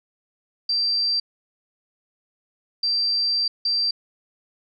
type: tone bursts at uneven times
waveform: sine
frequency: 4699 Hz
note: D8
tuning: in tune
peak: -19 dBFS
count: 3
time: 0.69-1.2 / 2.83-3.48 / 3.65-3.91 s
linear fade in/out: 5 ms
effects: none